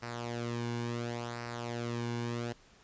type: tone with flanger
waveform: sawtooth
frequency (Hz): 118.6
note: A#2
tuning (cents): +30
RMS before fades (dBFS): -37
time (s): 0.02-2.53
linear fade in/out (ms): 10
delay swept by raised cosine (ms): 0.29 to 1.59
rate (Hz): 0.71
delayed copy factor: -0.65
effects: pink hiss -61 dBFS RMS until 2.83 s + resampled to 16000 Hz